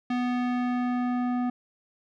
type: tone with low-pass filter sweep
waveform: square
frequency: 246.9 Hz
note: B3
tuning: in tune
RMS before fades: -27 dBFS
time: 0.1-1.5 s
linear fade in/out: 5 ms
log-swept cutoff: 3000 to 1100 Hz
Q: 0.88
effects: none